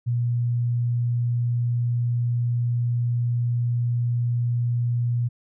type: tone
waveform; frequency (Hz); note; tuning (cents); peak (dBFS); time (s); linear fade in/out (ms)
sine; 120; B2; -49; -20; 0.06-5.29; 20
effects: none